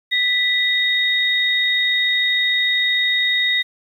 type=tone pair together; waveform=sine; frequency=1975.5 / 3729 Hz; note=B6 / A#7; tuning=0 / 0 cents; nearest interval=major seventh; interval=1100 cents; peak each=-18 dBFS; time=0.11-3.63 s; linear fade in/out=20 ms; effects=8-bit